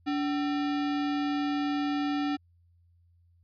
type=tone with sample-and-hold; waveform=sine; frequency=288.6 Hz; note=D4; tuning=30 cents flat; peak=-26 dBFS; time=0.06-2.37 s; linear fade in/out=20 ms; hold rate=1050 Hz; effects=added 86 Hz sine -60 dBFS peak until 3.43 s + resampled to 11025 Hz